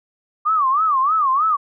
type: tone with vibrato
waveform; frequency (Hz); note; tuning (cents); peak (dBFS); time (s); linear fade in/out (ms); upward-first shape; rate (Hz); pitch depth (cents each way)
sine; 1167; D6; -11; -14; 0.45-1.57; 20; sine; 3.2; 200
effects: none